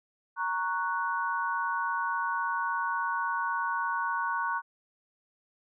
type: chord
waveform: sine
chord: F# major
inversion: first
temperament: equal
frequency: 932.3 / 1108.7 / 1480 Hz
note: A#5 / C#6 / F#6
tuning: 0 / 0 / 0 cents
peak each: -32 dBFS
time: 0.36-4.62 s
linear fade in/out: 50 ms
effects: none